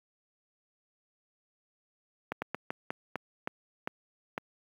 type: slowing click train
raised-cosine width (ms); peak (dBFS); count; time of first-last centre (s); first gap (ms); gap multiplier
0.5; -17; 9; 2.32-4.379; 100; 1.26
effects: high-pass 150 Hz 12 dB/octave + 9-bit